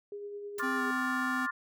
sine tone with tremolo, 408.6 Hz, G#4, 28 cents flat, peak -37 dBFS, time 0.12-0.91 s, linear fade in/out 2 ms, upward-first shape sine, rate 9.5 Hz, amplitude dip 30%
white noise with exponential decay, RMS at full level -38 dBFS, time 0.58-0.67 s, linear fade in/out 5 ms, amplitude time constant 19 ms
sine chord, D minor seventh, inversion third, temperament just, 1057.2 / 1174.7 / 1409.6 / 1762 Hz, C6 / D6 / F6 / A6, +18 / 0 / +16 / +2 cents, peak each -37 / -38 / -35 / -35 dBFS, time 0.59-1.51 s, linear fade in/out 10 ms
square tone with pitch glide, 261.6 to 256.7 Hz, C4 to C4, 0 to -33 cents, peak -34 dBFS, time 0.62-1.47 s, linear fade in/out 20 ms, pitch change -33 cents, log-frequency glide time 0.76-0.82 s
effects none

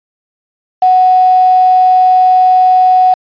sine tone with quantisation, 740 Hz, F#5, in tune, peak -4 dBFS, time 0.82-3.14 s, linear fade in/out 5 ms, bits 4, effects resampled to 11025 Hz

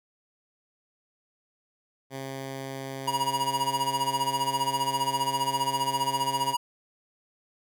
10% pulse tone, 134.7 Hz, C#3, 49 cents flat, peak -26 dBFS, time 2.1-6.56 s, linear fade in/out 50 ms
square tone with tremolo, 960 Hz, B5, 49 cents flat, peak -23 dBFS, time 3.07-6.57 s, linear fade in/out 10 ms, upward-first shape sine, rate 15 Hz, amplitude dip 80%
effects none

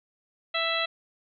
harmonic tone, 661 Hz, E5, 5 cents sharp, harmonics 1 / 2 / 3 / 4 / 5 / 6, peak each -32 / -32 / -32 / -32 / -32 / -32 dBFS, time 0.54-0.86 s, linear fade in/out 10 ms, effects none

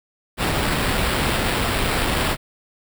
pink noise with sample-and-hold, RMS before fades -21 dBFS, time 0.37-2.37 s, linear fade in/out 50 ms, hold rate 6300 Hz, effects none

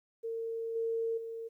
sine tone with level steps, 455.4 Hz, A#4, 40 cents flat, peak -34 / -30 / -38 dBFS, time 0.23-1.49 s, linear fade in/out 20 ms, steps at 0.75 / 1.17 s, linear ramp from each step 10 ms, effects 12-bit

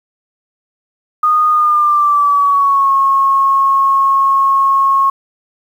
sine tone with pitch glide, 1231 to 1090.4 Hz, D#6 to C#6, -19 to -29 cents, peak -8 dBFS, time 1.23-5.1 s, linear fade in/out 5 ms, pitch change -210 cents, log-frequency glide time 1.5-2.92 s, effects 7-bit

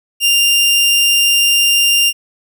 sawtooth tone, 2794 Hz, F7, in tune, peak -6 dBFS, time 0.2-2.13 s, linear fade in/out 50 ms, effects none

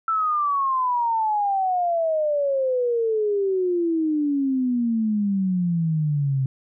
sine exponential sweep, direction down, 1335 to 130.81 Hz, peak -19 dBFS, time 0.08-6.46 s, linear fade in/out 2 ms, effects none

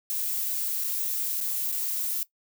violet noise with dropouts, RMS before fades -29 dBFS, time 0.1-2.23 s, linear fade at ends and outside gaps 0 ms, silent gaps 0.839-0.844 / 1.405-1.411 / 1.717-1.723 s, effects noise-tail reverb RT60 0.1 s tail -17 dB re dry

